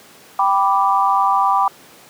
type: chord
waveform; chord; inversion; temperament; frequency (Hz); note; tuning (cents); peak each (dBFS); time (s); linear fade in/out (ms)
sine; G major; none; equal; 784 / 987.8 / 1174.7; G5 / B5 / D6; 0 / 0 / 0; -17; 0.39-1.68; 2
effects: pink hiss -44 dBFS RMS until 2.09 s + high-pass 200 Hz 12 dB/octave